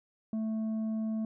sine tone with tanh clipping, 220 Hz, A3, in tune, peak -31 dBFS, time 0.33-1.25 s, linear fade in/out 2 ms, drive 5 dB, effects none

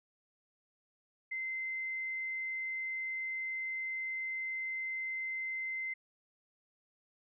sine tone, 2071 Hz, C7, 18 cents flat, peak -35 dBFS, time 1.31-5.94 s, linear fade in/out 10 ms, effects none

